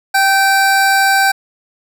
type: tone pair together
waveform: square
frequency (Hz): 782 / 1548.3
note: G5 / G6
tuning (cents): -4 / -22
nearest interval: octave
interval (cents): 1182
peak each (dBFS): -13 / -13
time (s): 0.14-1.32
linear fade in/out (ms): 10
effects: none